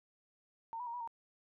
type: tone with pitch steps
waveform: sine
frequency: 912 / 980 / 934 / 974 / 924 Hz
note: A#5 / B5 / A#5 / B5 / A#5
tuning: -38 / -14 / +3 / -24 / -16 cents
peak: -39 dBFS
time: 0.73-1.075 s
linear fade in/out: 0 ms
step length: 69 ms
effects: none